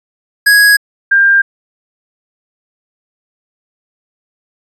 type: tone pair in turn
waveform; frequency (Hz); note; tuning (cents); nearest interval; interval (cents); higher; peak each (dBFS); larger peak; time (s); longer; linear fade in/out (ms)
square / sine; 1661.2 / 1595.3; G#6 / G6; 0 / +30; minor second; 70; first; -5; neither; 0.46-0.77 / 1.11-1.42; neither; 10
effects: resampled to 32000 Hz